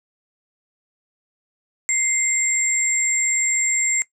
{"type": "tone pair together", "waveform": "sine", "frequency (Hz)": [2093, 7454], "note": ["C7", "A#8"], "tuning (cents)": [0, -1], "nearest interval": "octave + minor seventh", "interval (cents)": 2199, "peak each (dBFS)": [-23, -18], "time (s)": [1.89, 4.02], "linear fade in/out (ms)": 0, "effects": ["noise-tail reverb RT60 0.1 s tail -18 dB re dry"]}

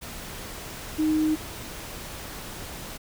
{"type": "tone in noise", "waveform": "sine", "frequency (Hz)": 310.5, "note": "D#4", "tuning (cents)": -3, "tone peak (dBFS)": -20, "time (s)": [0.98, 1.36], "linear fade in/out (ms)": 20, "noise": "pink", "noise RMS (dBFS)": -38, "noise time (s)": [0.01, 2.98], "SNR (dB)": 15, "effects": []}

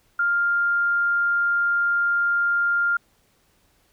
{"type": "tone", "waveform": "sine", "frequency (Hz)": 1400, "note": "F6", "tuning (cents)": 4, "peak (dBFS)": -18, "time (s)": [0.19, 2.97], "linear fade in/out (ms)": 5, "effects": ["pink hiss -63 dBFS RMS until 3.92 s"]}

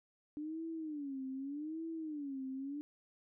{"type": "tone with vibrato", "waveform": "sine", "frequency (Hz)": 293.7, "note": "D4", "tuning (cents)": 0, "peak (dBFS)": -39, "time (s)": [0.37, 2.81], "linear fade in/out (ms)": 0, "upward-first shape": "sine", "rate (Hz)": 0.83, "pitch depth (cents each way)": 190, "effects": []}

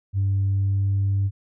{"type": "tone with pitch glide", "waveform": "sine", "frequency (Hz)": [98, 98.62], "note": ["G2", "G2"], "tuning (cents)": [0, 11], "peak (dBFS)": -17, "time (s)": [0.13, 1.31], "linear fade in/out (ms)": 50, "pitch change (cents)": 11, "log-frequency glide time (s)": [0.54, 0.91], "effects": ["tanh soft clip ceiling -16 dBFS"]}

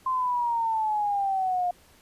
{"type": "exponential sweep", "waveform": "sine", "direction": "down", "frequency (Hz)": [1046.5, 706], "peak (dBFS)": -23, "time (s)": [0.06, 1.71], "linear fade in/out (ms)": 5, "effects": ["pink hiss -57 dBFS RMS until 2.01 s", "resampled to 32000 Hz"]}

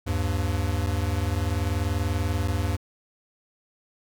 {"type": "tone pair together", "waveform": "square", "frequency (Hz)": [78.74, 99.2], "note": ["D#2", "G2"], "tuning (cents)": [21, 21], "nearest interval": "major third", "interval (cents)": 400, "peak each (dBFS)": -27, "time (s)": [0.06, 2.77], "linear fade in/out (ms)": 20, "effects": []}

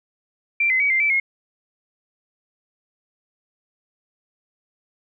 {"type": "tone with pitch steps", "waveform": "sine", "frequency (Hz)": [2356, 2049, 2266, 2093, 2319, 2156], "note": ["D7", "C7", "C#7", "C7", "D7", "C#7"], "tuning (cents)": [5, -37, 37, 0, -22, -49], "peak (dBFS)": -16, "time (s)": [0.6, 1.2], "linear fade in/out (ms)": 5, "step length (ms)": 100, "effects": []}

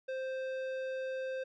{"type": "tone with tanh clipping", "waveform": "sine", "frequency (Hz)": 523.3, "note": "C5", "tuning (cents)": 0, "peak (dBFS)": -37, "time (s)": [0.08, 1.44], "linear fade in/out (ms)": 10, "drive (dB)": 13, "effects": []}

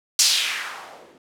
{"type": "noise with low-pass filter sweep", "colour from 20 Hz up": "violet", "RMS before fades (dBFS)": -24, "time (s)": [0.19, 1.18], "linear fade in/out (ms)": 2, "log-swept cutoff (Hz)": [6000, 310], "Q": 2, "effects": []}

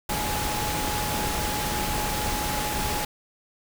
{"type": "tone in noise", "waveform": "sine", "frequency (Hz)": 841, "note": "G#5", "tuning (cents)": 22, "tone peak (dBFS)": -31, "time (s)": [0.09, 3.05], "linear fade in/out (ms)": 5, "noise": "pink", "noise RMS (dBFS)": -28, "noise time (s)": [0.09, 3.05], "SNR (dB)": -6, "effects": []}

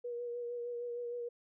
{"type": "tone with vibrato", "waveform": "sine", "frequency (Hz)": 479.8, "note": "A#4", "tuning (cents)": 50, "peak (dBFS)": -37, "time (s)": [0.04, 1.29], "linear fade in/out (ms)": 10, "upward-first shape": "sine", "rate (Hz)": 6.5, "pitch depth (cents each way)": 23, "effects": []}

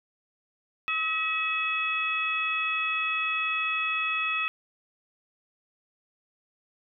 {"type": "harmonic tone with a mistuned harmonic", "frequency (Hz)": 641, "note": "E5", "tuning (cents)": -49, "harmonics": [2, 3, 4, 5], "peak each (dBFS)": [-31, -37, -27, -37], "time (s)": [0.88, 4.48], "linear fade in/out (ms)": 0, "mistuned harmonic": 5, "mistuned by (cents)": 91, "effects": []}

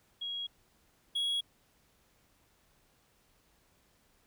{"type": "tone pair in turn", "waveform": ["sine", "triangle"], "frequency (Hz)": [3300, 3325], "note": ["G#7", "G#7"], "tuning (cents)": [-12, 1], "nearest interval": "unison", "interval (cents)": 13, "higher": "second", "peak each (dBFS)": [-35, -28], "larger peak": "second", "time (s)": [[0.21, 0.47], [1.15, 1.41]], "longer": "neither", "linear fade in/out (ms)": 10, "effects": ["pink hiss -69 dBFS RMS until 4.26 s"]}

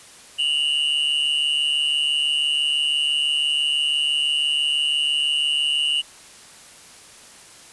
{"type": "tone pair together", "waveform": "triangle", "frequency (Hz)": [2814, 2960], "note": ["F7", "F#7"], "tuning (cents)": [12, 0], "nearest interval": "minor second", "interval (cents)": 88, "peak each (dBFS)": -20, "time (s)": [0.38, 6.02], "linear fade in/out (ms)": 20, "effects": ["white hiss -45 dBFS RMS until 7.72 s", "resampled to 24000 Hz"]}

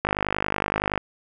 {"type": "click train", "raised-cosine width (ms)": 0.5, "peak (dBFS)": -7, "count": 48, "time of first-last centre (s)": [0.05, 0.977], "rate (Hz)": 50.7, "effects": []}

